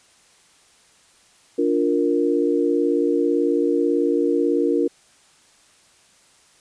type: chord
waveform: sine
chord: Bb major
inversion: first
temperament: just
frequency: 291.4 / 349.6 / 466.2 Hz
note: D4 / F4 / Bb4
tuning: -13 / +2 / 0 cents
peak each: -21 dBFS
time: 1.58-4.88 s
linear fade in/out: 10 ms
effects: white hiss -55 dBFS RMS until 6.6 s + resampled to 22050 Hz